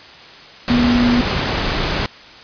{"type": "tone in noise", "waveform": "sine", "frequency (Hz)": 242.3, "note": "B3", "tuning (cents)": -33, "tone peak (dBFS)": -12, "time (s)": [0.7, 1.21], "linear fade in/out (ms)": 0, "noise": "pink", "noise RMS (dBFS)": -19, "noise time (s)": [0.68, 2.06], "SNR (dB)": 4, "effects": ["white hiss -39 dBFS RMS until 2.43 s", "resampled to 11025 Hz"]}